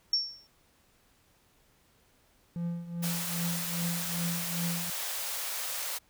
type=tone with exponential decay; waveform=sine; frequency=5470 Hz; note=F8; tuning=37 cents flat; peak=-21 dBFS; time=0.13-0.47 s; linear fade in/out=2 ms; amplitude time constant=73 ms
type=tone with tremolo; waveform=triangle; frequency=171.2 Hz; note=F3; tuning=34 cents flat; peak=-27 dBFS; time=2.56-4.9 s; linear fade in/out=0 ms; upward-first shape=triangle; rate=2.5 Hz; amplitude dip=80%
type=high-pass noise; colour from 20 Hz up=white; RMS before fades=-35 dBFS; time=3.02-5.99 s; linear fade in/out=20 ms; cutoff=480 Hz; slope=48 dB/octave
effects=pink hiss -66 dBFS RMS until 6.09 s